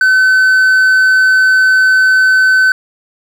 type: tone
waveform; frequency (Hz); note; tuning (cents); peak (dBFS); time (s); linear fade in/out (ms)
triangle; 1521; F#6; +47; -4; 0.01-2.72; 2
effects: none